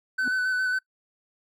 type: tone with vibrato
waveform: triangle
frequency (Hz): 1508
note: F#6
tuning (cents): +32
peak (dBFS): -21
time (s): 0.18-0.79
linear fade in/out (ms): 10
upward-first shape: square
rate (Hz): 7.3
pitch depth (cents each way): 18
type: tone with exponential growth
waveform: triangle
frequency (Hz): 254.3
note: C4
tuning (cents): -49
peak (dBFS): -26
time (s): 0.2-0.28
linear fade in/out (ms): 1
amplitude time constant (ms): 16
effects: noise-tail reverb RT60 0.1 s tail -22 dB re dry